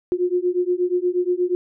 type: beating tone pair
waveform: sine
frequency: 354.2 / 362.6 Hz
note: F4 / F#4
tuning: +24 / -35 cents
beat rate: 8.4 Hz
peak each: -21 dBFS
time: 0.12-1.55 s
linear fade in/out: 0 ms
effects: none